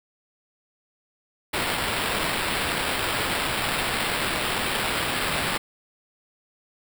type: noise with sample-and-hold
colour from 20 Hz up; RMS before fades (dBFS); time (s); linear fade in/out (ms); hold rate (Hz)
blue; -26; 1.53-5.58; 10; 6300
effects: none